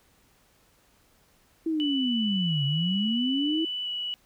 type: linear two-way sweep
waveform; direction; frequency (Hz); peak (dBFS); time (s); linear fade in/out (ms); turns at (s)
sine; down then up; 329.8 to 136.2 to 329.8; -24; 1.66-3.65; 5; 2.65
type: tone with vibrato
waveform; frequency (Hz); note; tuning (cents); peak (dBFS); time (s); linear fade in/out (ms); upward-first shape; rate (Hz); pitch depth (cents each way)
sine; 2960; F#7; 0; -29; 1.8-4.14; 0; square; 0.73; 9
effects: pink hiss -63 dBFS RMS until 4.25 s